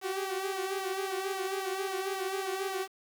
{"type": "tone with flanger", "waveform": "sawtooth", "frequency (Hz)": 383.8, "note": "G4", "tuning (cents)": -37, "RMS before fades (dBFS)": -34, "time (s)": [0.01, 2.88], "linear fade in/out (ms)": 50, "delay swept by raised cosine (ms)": [0.98, 6.38], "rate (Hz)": 3.7, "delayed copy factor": 0.6, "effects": ["9-bit"]}